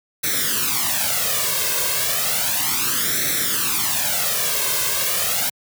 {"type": "noise with flanger", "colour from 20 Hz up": "white", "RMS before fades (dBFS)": -21, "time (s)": [0.23, 5.5], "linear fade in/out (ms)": 10, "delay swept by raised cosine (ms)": [0.51, 1.91], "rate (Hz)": 0.33, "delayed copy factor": 0.8, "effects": ["high-pass 100 Hz 12 dB/octave"]}